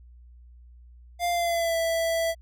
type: tone with pitch glide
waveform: square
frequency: 698.5 to 661.2 Hz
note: F5 to E5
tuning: 0 to +5 cents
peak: -24 dBFS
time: 1.19-2.35 s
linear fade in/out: 50 ms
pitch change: -95 cents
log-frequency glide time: 1.3-1.76 s
effects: added 60 Hz sine -47 dBFS peak until 2.41 s